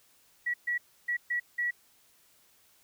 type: tone bursts at uneven times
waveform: sine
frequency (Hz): 1932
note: B6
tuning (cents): -39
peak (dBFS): -27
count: 5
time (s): 0.46-0.54 / 0.67-0.78 / 1.08-1.17 / 1.3-1.4 / 1.58-1.71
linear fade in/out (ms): 10
effects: white hiss -64 dBFS RMS until 2.83 s